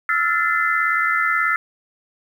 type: chord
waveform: sine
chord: F major seventh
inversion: third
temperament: equal with one note detuned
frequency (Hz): 1318.5 / 1396.9 / 1760 / 2048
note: E6 / F6 / A6 / C7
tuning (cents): 0 / 0 / 0 / -38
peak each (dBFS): -22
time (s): 0.09-1.56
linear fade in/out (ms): 2
effects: 8-bit